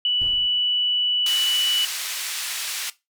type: tone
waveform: sine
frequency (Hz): 2960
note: F#7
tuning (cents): 0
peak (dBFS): -18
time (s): 0.05-1.85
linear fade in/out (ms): 2
type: noise with exponential decay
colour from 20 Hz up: brown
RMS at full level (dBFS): -35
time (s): 0.21-0.86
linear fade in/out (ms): 1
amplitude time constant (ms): 140
type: band-pass noise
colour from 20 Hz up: pink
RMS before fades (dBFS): -29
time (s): 1.26-2.9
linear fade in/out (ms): 2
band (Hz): 2300 to 13000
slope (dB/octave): 12
effects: noise-tail reverb RT60 0.2 s tail -17 dB re dry